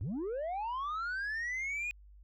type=linear sweep; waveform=sine; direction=up; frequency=78.1 to 2489 Hz; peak=-31 dBFS; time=0.01-1.91 s; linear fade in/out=0 ms; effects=tanh soft clip ceiling -33 dBFS + added 50 Hz sine -53 dBFS peak until 2.23 s